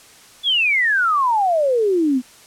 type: exponential sweep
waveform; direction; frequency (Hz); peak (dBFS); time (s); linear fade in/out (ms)
sine; down; 3500 to 241.9; -14; 0.43-2.22; 50
effects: white hiss -46 dBFS RMS until 2.46 s + low-pass 10000 Hz 12 dB/octave